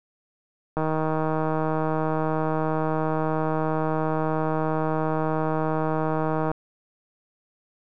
click train, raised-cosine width 1 ms, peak -12 dBFS, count 903, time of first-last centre 0.77-6.515 s, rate 157 Hz, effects none

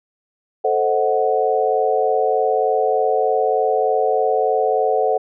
sine chord, A diminished seventh, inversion none, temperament equal, 440 / 523.3 / 622.3 / 740 Hz, A4 / C5 / Eb5 / Gb5, 0 / 0 / 0 / 0 cents, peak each -19 / -21 / -24 / -19 dBFS, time 0.64-5.18 s, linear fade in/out 10 ms, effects none

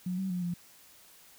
sine tone with pitch steps, 181.3 / 190.7 / 179.4 / 174.4 Hz, F#3 / G3 / F3 / F3, -35 / -47 / +47 / -2 cents, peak -30 dBFS, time 0.06-0.54 s, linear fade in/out 5 ms, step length 120 ms, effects white hiss -57 dBFS RMS until 1.38 s

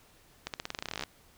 accelerating click train, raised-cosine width 0.2 ms, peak -17 dBFS, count 18, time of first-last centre 0.47-1.037 s, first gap 68 ms, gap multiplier 0.9, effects pink hiss -61 dBFS RMS until 1.37 s

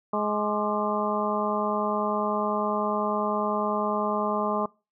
harmonic tone with a mistuned harmonic, 210 Hz, G#3, 19 cents sharp, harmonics 1 / 2 / 3 / 4 / 5 / 6, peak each -30 / -31 / -30 / -32 / -30 / -32 dBFS, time 0.13-4.66 s, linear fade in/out 5 ms, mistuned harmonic 6, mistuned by -93 cents, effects noise-tail reverb RT60 0.3 s tail -24 dB re dry

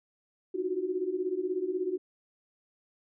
sine tone cluster, 309.3 / 357.3 / 373.7 Hz, D#4 / F4 / F#4, -10 / +40 / +17 cents, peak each -39 / -33 / -31 dBFS, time 0.54-1.98 s, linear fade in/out 10 ms, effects none

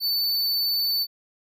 square tone, 4509 Hz, C#8, 29 cents sharp, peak -22 dBFS, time 0-1.07 s, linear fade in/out 50 ms, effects none

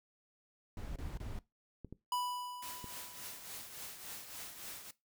brown noise bursts, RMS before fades -42 dBFS, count 3, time 0.77-1.39 s, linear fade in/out 2 ms, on 190 ms, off 25 ms
clicks, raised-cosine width 3 ms, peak -33 dBFS, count 3, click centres 1.847 / 1.926 / 2.843 s
square tone with exponential decay, 987.8 Hz, B5, in tune, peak -33 dBFS, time 2.12-3.55 s, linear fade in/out 2 ms, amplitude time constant 310 ms
white noise with tremolo, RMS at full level -45 dBFS, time 2.62-4.91 s, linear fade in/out 5 ms, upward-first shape triangle, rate 3.5 Hz, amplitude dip 60%
effects noise-tail reverb RT60 0.2 s tail -19 dB re dry

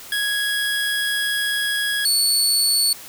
25% pulse tone pair in turn, 1661.2 / 4435 Hz, G#6 / C#8, 0 / 0 cents, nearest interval octave + perfect fourth, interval 1700 cents, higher second, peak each -16 / -11 dBFS, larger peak second, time 0.12-2.05 / 2.05-2.93 s, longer first, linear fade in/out 2 ms, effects white hiss -39 dBFS RMS until 3.08 s

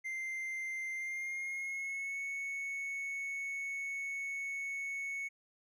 triangle tone with pitch glide, 2088 to 2212 Hz, C7 to C#7, -4 to -4 cents, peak -35 dBFS, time 0.04-5.29 s, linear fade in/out 20 ms, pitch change +100 cents, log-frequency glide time 0.93-2.19 s, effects none

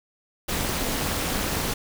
pink noise with amplitude modulation, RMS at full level -23 dBFS, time 0.48-1.74 s, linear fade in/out 10 ms, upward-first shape sine, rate 234 Hz, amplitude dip 80%, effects none

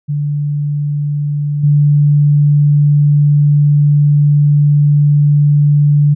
sine tone with level steps, 146.2 Hz, D3, 7 cents flat, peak -13 / -6 dBFS, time 0.08-6.15 s, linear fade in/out 20 ms, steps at 1.63 s, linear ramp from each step 10 ms, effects none

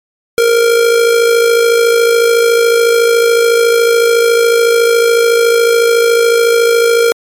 square tone with amplitude modulation, 466.2 Hz, A#4, in tune, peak -5 dBFS, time 0.38-7.12 s, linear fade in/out 0 ms, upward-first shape sine, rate 53.9 Hz, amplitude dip 50%, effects MP3 64 kbps

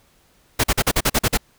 pink noise bursts, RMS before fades -17 dBFS, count 9, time 0.59-1.375 s, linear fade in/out 10 ms, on 49 ms, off 43 ms, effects pink hiss -58 dBFS RMS until 1.58 s

